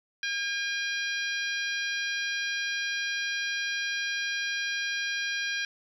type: harmonic tone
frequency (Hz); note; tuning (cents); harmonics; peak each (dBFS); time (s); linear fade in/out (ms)
808; G#5; -48; 2 / 3 / 4 / 5 / 6 / 7; -31 / -35 / -37 / -39 / -41 / -42; 0.23-5.65; 2
effects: 10-bit